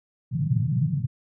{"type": "band-pass noise", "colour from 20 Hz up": "white", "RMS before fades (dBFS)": -24, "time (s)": [0.31, 1.07], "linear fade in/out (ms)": 20, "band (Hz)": [110, 160], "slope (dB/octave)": 48, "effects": []}